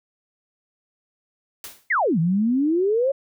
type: noise with exponential decay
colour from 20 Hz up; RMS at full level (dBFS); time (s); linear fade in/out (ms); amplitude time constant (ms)
white; -33; 1.64-1.9; 1; 56
type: exponential two-way sweep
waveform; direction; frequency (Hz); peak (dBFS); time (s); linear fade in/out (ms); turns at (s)
sine; down then up; 2240 to 157 to 564; -17; 1.9-3.12; 10; 2.19
effects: none